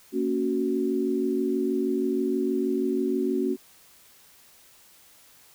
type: chord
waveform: sine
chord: F# major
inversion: first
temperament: just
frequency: 231.2 / 277.5 / 370 Hz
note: A#3 / C#4 / F#4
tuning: -14 / +2 / 0 cents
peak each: -29 / -27 / -26 dBFS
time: 0.12-3.57 s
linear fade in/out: 50 ms
effects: white hiss -55 dBFS RMS until 5.54 s